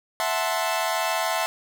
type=chord; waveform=sawtooth; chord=F# half-diminished seventh; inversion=third; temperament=equal; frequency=659.3 / 740 / 880 / 1046.5 Hz; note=E5 / F#5 / A5 / C6; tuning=0 / 0 / 0 / 0 cents; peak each=-23 / -26 / -25 / -26 dBFS; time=0.2-1.46 s; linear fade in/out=0 ms; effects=none